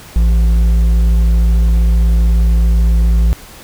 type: tone with hard clipping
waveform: triangle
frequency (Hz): 56.4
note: A1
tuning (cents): +44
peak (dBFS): -9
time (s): 0.16-3.33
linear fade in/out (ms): 0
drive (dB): 9
effects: pink hiss -36 dBFS RMS until 3.63 s

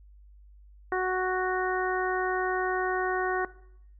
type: harmonic tone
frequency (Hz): 370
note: F#4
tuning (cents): 0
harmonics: 1 / 2 / 3 / 4 / 5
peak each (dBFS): -28 / -31 / -33 / -34 / -35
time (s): 0.92-3.45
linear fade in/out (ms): 2
effects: noise-tail reverb RT60 0.7 s tail -18 dB re dry + added 50 Hz sine -50 dBFS peak until 3.99 s

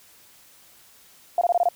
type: tone bursts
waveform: sine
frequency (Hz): 698.5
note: F5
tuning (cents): 0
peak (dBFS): -16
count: 6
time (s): 1.38-1.688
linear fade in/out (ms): 2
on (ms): 33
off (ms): 22
effects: white hiss -53 dBFS RMS until 1.75 s

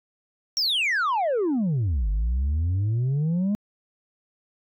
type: exponential two-way sweep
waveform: sine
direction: down then up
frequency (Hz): 5710 to 48.05 to 211.7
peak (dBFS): -18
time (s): 0.57-3.55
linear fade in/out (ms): 0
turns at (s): 2.09
effects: tanh soft clip ceiling -20 dBFS

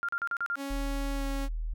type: tone bursts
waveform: sine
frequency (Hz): 1396.9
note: F6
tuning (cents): 0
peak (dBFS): -28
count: 6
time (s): 0.03-0.556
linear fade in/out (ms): 0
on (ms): 56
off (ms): 38
type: tone with pitch glide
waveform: sawtooth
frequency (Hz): 277.2 to 275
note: C#4 to C#4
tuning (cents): 0 to -14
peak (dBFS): -30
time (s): 0.56-1.49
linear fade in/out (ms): 50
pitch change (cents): -14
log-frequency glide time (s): 1.15-1.24
type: tone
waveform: sine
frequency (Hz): 40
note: D#1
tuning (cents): +49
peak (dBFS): -30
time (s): 0.7-1.74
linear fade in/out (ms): 10
effects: none

